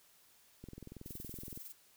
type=click train; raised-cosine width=3 ms; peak=-35 dBFS; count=21; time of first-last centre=0.64-1.575 s; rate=21.4 Hz
type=noise with tremolo; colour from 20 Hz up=violet; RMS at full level=-46 dBFS; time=1.05-1.73 s; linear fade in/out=20 ms; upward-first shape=triangle; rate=20 Hz; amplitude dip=75%
effects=white hiss -66 dBFS RMS until 1.96 s